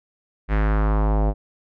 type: tone with low-pass filter sweep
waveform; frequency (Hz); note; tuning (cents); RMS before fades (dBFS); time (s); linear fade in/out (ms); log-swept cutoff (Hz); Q
square; 52.5; G#1; +19; -19; 0.48-1.34; 50; 2000 to 690; 2.1
effects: none

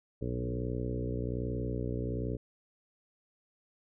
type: harmonic tone with a mistuned harmonic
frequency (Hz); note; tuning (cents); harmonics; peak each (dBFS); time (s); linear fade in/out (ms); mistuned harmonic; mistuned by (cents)
61.2; B1; -15; 1 / 2 / 3 / 4 / 5 / 6 / 7 / 8 / 9; -38 / -36 / -43 / -41 / -41 / -46 / -40 / -45 / -47; 0.21-2.37; 10; 2; -26
effects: none

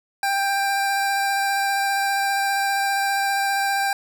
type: tone with vibrato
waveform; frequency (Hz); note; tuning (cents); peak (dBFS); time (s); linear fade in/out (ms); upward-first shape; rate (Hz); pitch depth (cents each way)
25% pulse; 791; G5; +15; -16; 0.23-3.93; 2; square; 15; 9
effects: none

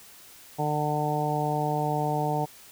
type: harmonic tone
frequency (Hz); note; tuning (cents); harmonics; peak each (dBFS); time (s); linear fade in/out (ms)
149.7; D3; +33; 1 / 2 / 3 / 4 / 5 / 6; -29 / -34 / -33 / -34 / -29 / -32; 0.58-2.46; 20
effects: white hiss -50 dBFS RMS until 2.71 s

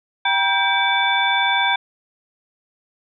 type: tone cluster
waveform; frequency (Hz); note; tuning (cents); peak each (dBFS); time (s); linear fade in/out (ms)
sine; 784 / 957 / 1582 / 2298 / 3510; G5 / A#5 / G6 / D7 / A7; 0 / +45 / +15 / -38 / -5; -22; 0.25-1.76; 5
effects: none

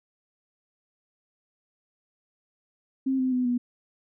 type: tone with pitch steps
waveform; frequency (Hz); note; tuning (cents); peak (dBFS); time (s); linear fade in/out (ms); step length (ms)
sine; 265.5 / 258.2 / 251.2 / 244.3; C4 / C4 / B3 / B3; +25 / -23 / +30 / -19; -22; 3.06-3.58; 10; 130
effects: none

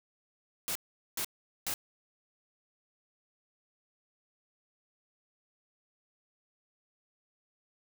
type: noise bursts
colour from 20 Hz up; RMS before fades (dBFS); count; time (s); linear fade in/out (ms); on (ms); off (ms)
white; -34; 3; 0.68-1.739; 0; 73; 420
effects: none

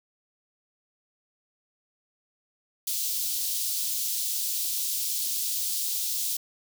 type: high-pass noise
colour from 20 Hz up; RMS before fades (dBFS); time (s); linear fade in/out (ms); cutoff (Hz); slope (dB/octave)
white; -29; 2.87-6.37; 5; 3600; 24
effects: none

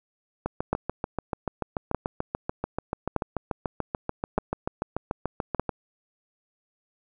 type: two click trains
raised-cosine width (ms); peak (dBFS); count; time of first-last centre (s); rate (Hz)
1; -9 / -13; 5 / 37; 0.73-5.596 / 0.46-5.693; 0.822 / 6.88
effects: none

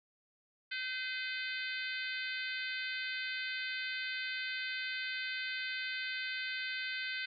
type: harmonic tone with a mistuned harmonic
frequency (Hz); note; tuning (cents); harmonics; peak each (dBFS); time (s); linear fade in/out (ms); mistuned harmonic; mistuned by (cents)
513; C5; -34; 3 / 4 / 5 / 6 / 7 / 8 / 9; -40 / -42 / -44 / -46 / -47 / -48 / -49; 0.71-7.26; 10; 5; -21
effects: none

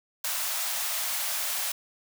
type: high-pass noise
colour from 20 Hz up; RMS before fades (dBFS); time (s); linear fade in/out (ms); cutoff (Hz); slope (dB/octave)
white; -30; 0.24-1.72; 5; 570; 96
effects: none

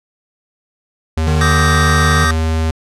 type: tone with pitch glide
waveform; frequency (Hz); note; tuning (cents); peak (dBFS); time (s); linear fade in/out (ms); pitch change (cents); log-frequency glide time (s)
square; 79.7 to 80.21; D#2 to E2; +42 to -47; -14; 1.17-2.71; 5; +11; 1.44-2.46
type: tone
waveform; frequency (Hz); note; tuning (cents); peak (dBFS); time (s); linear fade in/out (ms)
square; 153.1; D#3; -28; -16; 1.27-2.25; 2
type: chord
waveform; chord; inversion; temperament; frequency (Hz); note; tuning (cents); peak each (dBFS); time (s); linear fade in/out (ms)
square; Eb major seventh; third; equal with one note detuned; 1174.7 / 1261.9 / 1568 / 1864.7; D6 / Eb6 / G6 / Bb6; 0 / +24 / 0 / 0; -20; 1.41-2.31; 2
effects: low-pass 9000 Hz 12 dB/octave

